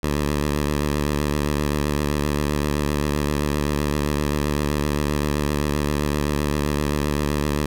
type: tone with vibrato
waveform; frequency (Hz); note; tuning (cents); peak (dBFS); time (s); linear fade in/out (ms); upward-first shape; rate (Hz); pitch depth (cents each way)
10% pulse; 73.42; D2; 0; -12; 0.03-7.66; 5; triangle; 7.7; 50
effects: none